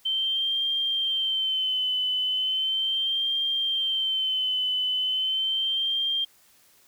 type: tone with vibrato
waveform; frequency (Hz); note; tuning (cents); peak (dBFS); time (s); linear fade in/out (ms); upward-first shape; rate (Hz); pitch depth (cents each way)
sine; 3100; G7; -20; -23; 0.05-6.25; 10; sine; 0.37; 48
effects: white hiss -59 dBFS RMS until 6.87 s